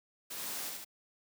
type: noise with echo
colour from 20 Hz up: white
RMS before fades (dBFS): -42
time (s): 0.3-0.7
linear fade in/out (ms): 10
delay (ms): 74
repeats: 2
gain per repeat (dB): -2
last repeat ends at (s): 0.848
effects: high-pass 150 Hz 12 dB/octave